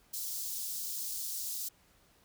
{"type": "high-pass noise", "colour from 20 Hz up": "white", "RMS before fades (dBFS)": -38, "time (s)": [0.13, 1.69], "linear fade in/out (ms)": 10, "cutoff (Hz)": 4400, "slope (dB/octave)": 24, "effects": ["pink hiss -66 dBFS RMS until 2.24 s"]}